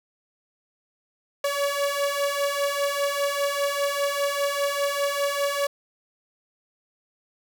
sawtooth beating tone pair, 563 / 568 Hz, C#5 / C#5, +27 / +42 cents, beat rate 5 Hz, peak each -24 / -21 dBFS, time 1.44-5.67 s, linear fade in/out 5 ms, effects none

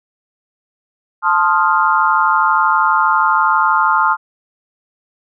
sine chord, F dominant seventh, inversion first, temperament equal, 880 / 1046.5 / 1244.5 / 1396.9 Hz, A5 / C6 / Eb6 / F6, 0 / 0 / 0 / 0 cents, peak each -16 dBFS, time 1.22-4.17 s, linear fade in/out 50 ms, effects none

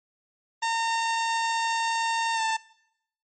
sawtooth tone with pitch glide, 913 to 890.1 Hz, A#5 to A5, -36 to +20 cents, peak -20 dBFS, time 0.62-2.57 s, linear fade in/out 10 ms, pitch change -44 cents, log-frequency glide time 2.34-2.41 s, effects noise-tail reverb RT60 0.8 s tail -22 dB re dry + MP3 32 kbps

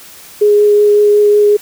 sine tone with vibrato, 415.3 Hz, G#4, in tune, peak -5 dBFS, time 0.41-1.57 s, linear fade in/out 10 ms, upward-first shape triangle, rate 5.4 Hz, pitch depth 10 cents each way, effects white hiss -36 dBFS RMS until 1.61 s

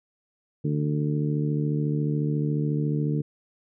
harmonic tone, 74.1 Hz, D2, 16 cents sharp, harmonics 2 / 3 / 4 / 5 / 6, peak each -24 / -32 / -30 / -38 / -35 dBFS, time 0.64-3.22 s, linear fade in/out 10 ms, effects none

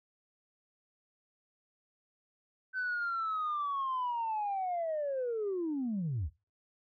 sine linear sweep, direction down, 1532 to 61.74 Hz, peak -30 dBFS, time 2.73-6.3 s, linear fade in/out 50 ms, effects noise-tail reverb RT60 0.3 s tail -22 dB re dry + tanh soft clip ceiling -28 dBFS

